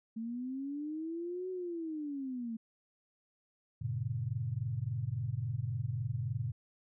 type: linear two-way sweep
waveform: sine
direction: up then down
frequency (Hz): 220.3 to 374 to 220.3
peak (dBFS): -36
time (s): 0.16-2.57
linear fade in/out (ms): 10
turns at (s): 1.5
type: chord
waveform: sine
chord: G diminished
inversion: none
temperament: just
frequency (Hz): 98 / 117.6 / 141.12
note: G2 / Bb2 / Db3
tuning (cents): 0 / +16 / +31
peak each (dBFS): -40 / -35 / -39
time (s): 3.81-6.52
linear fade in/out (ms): 10
effects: none